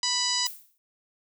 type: harmonic tone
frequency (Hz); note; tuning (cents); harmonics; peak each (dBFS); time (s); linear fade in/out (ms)
987.8; B5; 0; 1 / 2 / 3 / 4 / 5 / 6 / 7 / 8; -35 / -36 / -34 / -32 / -27 / -34 / -34 / -36; 0.03-0.47; 2
type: noise with exponential decay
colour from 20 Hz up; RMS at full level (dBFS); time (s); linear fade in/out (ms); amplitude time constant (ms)
violet; -34; 0.46-0.78; 0; 68
effects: none